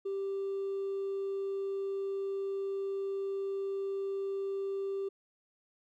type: tone with hard clipping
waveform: triangle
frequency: 392 Hz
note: G4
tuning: in tune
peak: -32 dBFS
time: 0.05-5.09 s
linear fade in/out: 10 ms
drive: 2 dB
effects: none